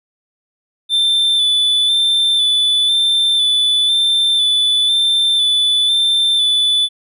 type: tone with vibrato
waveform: triangle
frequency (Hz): 3522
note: A7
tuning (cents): +1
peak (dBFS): -10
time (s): 0.89-6.89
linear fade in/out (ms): 50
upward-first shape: square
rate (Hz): 1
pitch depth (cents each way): 21
effects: none